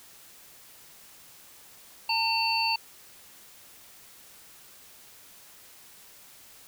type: harmonic tone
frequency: 900 Hz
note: A5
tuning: 39 cents sharp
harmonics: 1 / 3 / 5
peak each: -28 / -28 / -28 dBFS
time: 2.09-2.76 s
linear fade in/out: 5 ms
effects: white hiss -52 dBFS RMS until 6.67 s